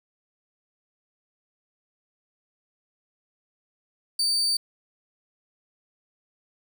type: tone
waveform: 35% pulse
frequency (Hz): 4605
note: D8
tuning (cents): -35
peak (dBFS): -20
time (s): 4.19-4.57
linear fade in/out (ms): 5
effects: none